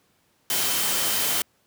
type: tone in noise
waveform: sine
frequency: 3089 Hz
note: G7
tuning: 26 cents flat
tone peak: -34 dBFS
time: 0.5-1.42 s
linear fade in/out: 2 ms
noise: white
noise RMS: -24 dBFS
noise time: 0.5-1.42 s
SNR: -13 dB
effects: pink hiss -65 dBFS RMS until 1.66 s + high-pass 100 Hz 12 dB/octave